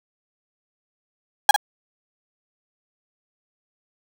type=tone with echo; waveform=35% pulse; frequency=824 Hz; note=G#5; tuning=14 cents flat; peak=-5 dBFS; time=1.49-1.51 s; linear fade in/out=2 ms; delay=52 ms; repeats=1; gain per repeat=-9 dB; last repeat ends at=1.562 s; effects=none